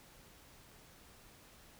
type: silence
effects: pink hiss -60 dBFS RMS until 1.79 s